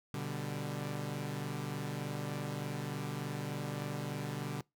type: chord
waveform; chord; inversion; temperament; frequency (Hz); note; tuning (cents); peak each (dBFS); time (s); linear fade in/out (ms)
sawtooth; G major; first; equal; 123.47 / 146.83 / 196; B2 / D3 / G3; 0 / 0 / 0; -38 / -35 / -40; 0.14-4.61; 0
effects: noise-tail reverb RT60 0.2 s tail -24 dB re dry